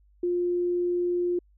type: tone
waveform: sine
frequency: 352.8 Hz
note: F4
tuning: 18 cents sharp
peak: -23 dBFS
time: 0.23-1.39 s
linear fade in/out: 5 ms
effects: added 50 Hz sine -57 dBFS peak until 1.57 s